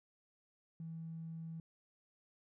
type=tone; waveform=triangle; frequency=163.2 Hz; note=E3; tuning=17 cents flat; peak=-39 dBFS; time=0.8-1.6 s; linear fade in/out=2 ms; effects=tanh soft clip ceiling -41 dBFS